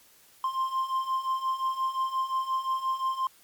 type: beating tone pair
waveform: triangle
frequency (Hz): 1047 / 1052.7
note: C6 / C6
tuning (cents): +1 / +10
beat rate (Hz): 5.7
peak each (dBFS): -30 / -26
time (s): 0.44-3.27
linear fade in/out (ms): 2
effects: white hiss -58 dBFS RMS until 3.43 s + MP3 96 kbps